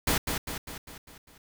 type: noise with echo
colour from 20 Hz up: pink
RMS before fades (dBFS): -25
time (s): 0.07-0.18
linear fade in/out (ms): 5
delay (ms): 200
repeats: 6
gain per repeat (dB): -5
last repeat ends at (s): 1.38
effects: none